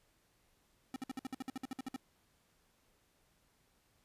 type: tone bursts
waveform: square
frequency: 261.6 Hz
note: C4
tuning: in tune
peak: -39 dBFS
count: 14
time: 0.94-1.962 s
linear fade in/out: 2 ms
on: 21 ms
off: 56 ms
effects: pink hiss -73 dBFS RMS until 4.04 s + resampled to 32000 Hz